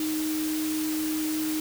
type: tone in noise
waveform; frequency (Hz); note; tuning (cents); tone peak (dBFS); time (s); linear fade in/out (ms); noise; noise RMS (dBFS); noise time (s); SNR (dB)
sine; 311; D#4; -1; -26; 0-1.6; 2; white; -35; 0-1.6; +6
effects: none